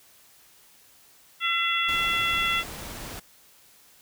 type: harmonic tone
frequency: 677 Hz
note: E5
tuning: 46 cents sharp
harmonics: 2 / 3 / 4 / 5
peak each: -28 / -28 / -28 / -28 dBFS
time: 1.4-2.64 s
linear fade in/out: 50 ms
type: noise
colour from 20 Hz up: pink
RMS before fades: -38 dBFS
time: 1.88-3.2 s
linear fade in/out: 10 ms
effects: white hiss -56 dBFS RMS until 4.01 s